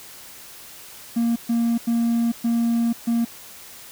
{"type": "tone bursts at uneven times", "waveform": "triangle", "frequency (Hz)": 233.1, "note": "A#3", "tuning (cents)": 0, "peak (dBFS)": -15, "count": 5, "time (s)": [[1.16, 1.36], [1.49, 1.78], [1.87, 2.32], [2.44, 2.93], [3.07, 3.25]], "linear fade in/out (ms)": 10, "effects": ["tanh soft clip ceiling -11 dBFS", "white hiss -42 dBFS RMS until 3.91 s"]}